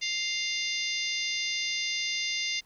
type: harmonic tone with a mistuned harmonic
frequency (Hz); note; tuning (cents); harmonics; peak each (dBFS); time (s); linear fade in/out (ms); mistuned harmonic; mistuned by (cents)
698.5; F5; 0; 3 / 4 / 5 / 6 / 7 / 8 / 9; -33 / -36 / -35 / -41 / -35 / -42 / -39; 0.01-2.61; 20; 5; +37
effects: pink hiss -64 dBFS RMS until 2.65 s